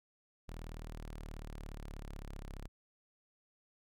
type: linear sweep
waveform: sawtooth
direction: down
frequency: 40.23 to 33.71 Hz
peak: -40 dBFS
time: 0.48-2.68 s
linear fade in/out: 10 ms
effects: none